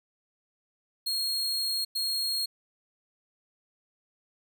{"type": "tone bursts at uneven times", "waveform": "40% pulse", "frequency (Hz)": 4267, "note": "C8", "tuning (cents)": 33, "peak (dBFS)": -26, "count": 2, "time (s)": [[1.06, 1.85], [1.95, 2.46]], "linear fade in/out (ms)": 10, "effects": []}